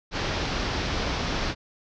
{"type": "low-pass noise", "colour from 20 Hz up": "pink", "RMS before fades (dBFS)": -28, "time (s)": [0.11, 1.55], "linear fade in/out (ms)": 50, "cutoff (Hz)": 5700, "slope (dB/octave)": 48, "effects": []}